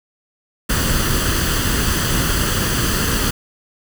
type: noise with comb filter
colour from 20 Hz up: pink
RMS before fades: -18 dBFS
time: 0.69-3.31 s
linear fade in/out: 10 ms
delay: 0.65 ms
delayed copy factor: +0.6
effects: none